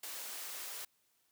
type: high-pass noise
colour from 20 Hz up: white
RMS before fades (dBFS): -44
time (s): 0.03-0.85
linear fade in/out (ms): 5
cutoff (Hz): 430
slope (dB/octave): 12
effects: white hiss -75 dBFS RMS until 1.31 s + high-pass 60 Hz 12 dB/octave